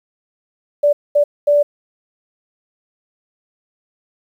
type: tone bursts at uneven times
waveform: sine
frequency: 583 Hz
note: D5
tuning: 13 cents flat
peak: -9 dBFS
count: 3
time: 0.83-0.93 / 1.15-1.24 / 1.47-1.63 s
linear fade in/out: 10 ms
effects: 8-bit